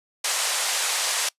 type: band-pass noise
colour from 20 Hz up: white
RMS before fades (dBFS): -25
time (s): 0.24-1.29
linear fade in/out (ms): 5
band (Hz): 550 to 9400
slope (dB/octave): 24
effects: noise-tail reverb RT60 0.1 s tail -23 dB re dry + resampled to 32000 Hz